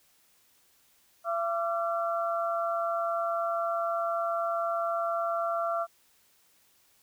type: tone cluster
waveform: sine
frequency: 676 / 1169 / 1360 Hz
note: E5 / D6 / F6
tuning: +43 / -8 / -46 cents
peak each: -29 / -34 / -33 dBFS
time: 1.24-5.87 s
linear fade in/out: 50 ms
effects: white hiss -65 dBFS RMS until 7.02 s